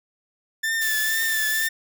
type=tone with vibrato; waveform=40% pulse; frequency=1771 Hz; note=A6; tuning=11 cents sharp; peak=-21 dBFS; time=0.63-1.69 s; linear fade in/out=10 ms; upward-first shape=triangle; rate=2.1 Hz; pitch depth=44 cents each way
type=noise; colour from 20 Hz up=blue; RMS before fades=-29 dBFS; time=0.81-1.68 s; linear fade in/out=10 ms
effects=none